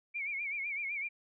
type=tone with vibrato; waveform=sine; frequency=2280 Hz; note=C#7; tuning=48 cents sharp; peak=-34 dBFS; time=0.14-1.09 s; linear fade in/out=20 ms; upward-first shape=sine; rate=7.9 Hz; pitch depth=100 cents each way; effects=none